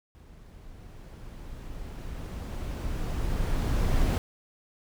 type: noise with level ramp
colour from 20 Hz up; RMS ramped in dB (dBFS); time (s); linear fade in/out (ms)
brown; -50 to -23; 0.15-4.18; 0
effects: none